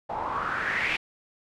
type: noise with low-pass filter sweep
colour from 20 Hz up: white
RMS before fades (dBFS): -29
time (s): 0.09-0.97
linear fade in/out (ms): 10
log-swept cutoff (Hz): 800 to 2500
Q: 5.3
effects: none